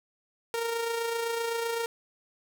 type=tone with amplitude modulation; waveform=sawtooth; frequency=462.9 Hz; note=A#4; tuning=12 cents flat; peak=-23 dBFS; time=0.54-1.86 s; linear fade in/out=0 ms; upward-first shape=sine; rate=27.8 Hz; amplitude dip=40%; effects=none